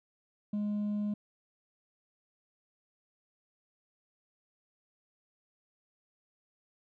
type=tone with hard clipping; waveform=triangle; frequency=207.7 Hz; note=G#3; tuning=in tune; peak=-29 dBFS; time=0.53-1.14 s; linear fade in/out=5 ms; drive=1 dB; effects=none